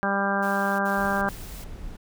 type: harmonic tone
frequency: 198.2 Hz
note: G3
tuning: 19 cents sharp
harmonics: 1 / 2 / 3 / 4 / 5 / 6 / 7 / 8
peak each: -28 / -34 / -30 / -29 / -32 / -31 / -33 / -28 dBFS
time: 0.03-1.29 s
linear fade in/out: 0 ms
type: noise bursts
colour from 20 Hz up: white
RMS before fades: -45 dBFS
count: 3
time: 0.42-1.646 s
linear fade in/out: 10 ms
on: 370 ms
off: 58 ms
type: noise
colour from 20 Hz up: brown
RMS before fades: -38 dBFS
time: 0.97-1.97 s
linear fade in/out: 10 ms
effects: none